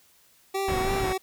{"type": "tone with vibrato", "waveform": "25% pulse", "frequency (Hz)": 382.8, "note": "G4", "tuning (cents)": -41, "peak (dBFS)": -22, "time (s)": [0.54, 1.18], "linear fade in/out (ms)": 10, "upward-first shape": "sine", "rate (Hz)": 3.1, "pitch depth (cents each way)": 38}
{"type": "low-pass noise", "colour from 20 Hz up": "pink", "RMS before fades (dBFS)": -30, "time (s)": [0.68, 1.13], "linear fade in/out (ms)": 5, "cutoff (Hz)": 2100, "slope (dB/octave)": 12}
{"effects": ["white hiss -60 dBFS RMS until 1.22 s"]}